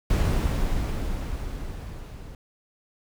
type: noise with level ramp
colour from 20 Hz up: brown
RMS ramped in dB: -20 to -40 dBFS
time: 0.1-2.35 s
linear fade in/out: 2 ms
effects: none